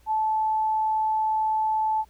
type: tone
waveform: sine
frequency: 871 Hz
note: A5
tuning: 18 cents flat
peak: -21 dBFS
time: 0.06-2.05 s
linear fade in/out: 50 ms
effects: added 60 Hz sine -55 dBFS peak until 2.09 s + pink hiss -62 dBFS RMS until 2.09 s